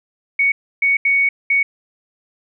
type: tone bursts at uneven times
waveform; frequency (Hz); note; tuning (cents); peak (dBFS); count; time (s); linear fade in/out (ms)
sine; 2229; C#7; +9; -12; 4; 0.39-0.52 / 0.82-0.97 / 1.05-1.29 / 1.5-1.63; 5
effects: none